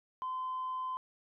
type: tone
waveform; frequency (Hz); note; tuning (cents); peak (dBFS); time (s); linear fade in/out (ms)
sine; 1028; C6; -31; -33; 0.22-0.97; 0
effects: tanh soft clip ceiling -31 dBFS